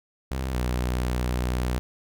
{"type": "tone pair in turn", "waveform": "sawtooth", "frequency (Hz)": [65.41, 61.74], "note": ["C2", "B1"], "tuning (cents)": [0, 0], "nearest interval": "minor second", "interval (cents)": 100, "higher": "first", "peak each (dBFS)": [-23, -20], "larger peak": "second", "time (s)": [[0.31, 0.54], [0.54, 1.79]], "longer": "second", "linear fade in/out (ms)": 0, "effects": []}